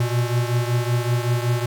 square beating tone pair, 119.1 / 124.4 Hz, A#2 / B2, +38 / +13 cents, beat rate 5.3 Hz, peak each -21 / -25 dBFS, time 0-1.66 s, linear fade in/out 5 ms, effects none

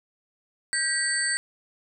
sine tone cluster, 1592 / 1931 / 4555 / 8170 Hz, G6 / B6 / C#8 / C9, +26 / -39 / +46 / -42 cents, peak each -30 / -28 / -29 / -28 dBFS, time 0.73-1.37 s, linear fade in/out 0 ms, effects none

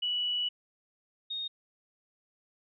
sine tone pair in turn, 2946 / 3712 Hz, F#7 / A#7, -8 / -8 cents, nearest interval major third, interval 400 cents, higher second, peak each -28 / -33 dBFS, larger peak first, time 0.02-0.49 / 1.3-1.48 s, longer first, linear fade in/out 10 ms, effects none

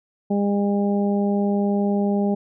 harmonic tone, 202.1 Hz, G#3, 47 cents flat, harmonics 1 / 2 / 3 / 4, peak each -19 / -25 / -29 / -31 dBFS, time 0.3-2.35 s, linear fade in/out 10 ms, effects none

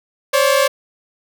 sawtooth tone pair together, 532.7 / 573 Hz, C5 / D5, +31 / -43 cents, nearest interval minor second, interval 126 cents, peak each -11 dBFS, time 0.33-0.68 s, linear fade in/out 10 ms, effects none

